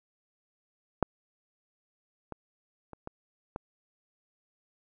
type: clicks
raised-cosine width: 1 ms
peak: -9 / -24 / -29 / -24 / -21 dBFS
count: 5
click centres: 1.027 / 2.323 / 2.933 / 3.074 / 3.561 s
effects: none